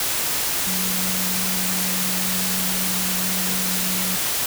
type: tone in noise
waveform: sine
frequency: 185 Hz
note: F#3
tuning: in tune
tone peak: -28 dBFS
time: 0.67-4.16 s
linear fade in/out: 2 ms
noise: white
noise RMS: -23 dBFS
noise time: 0-4.46 s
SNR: -8 dB
effects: none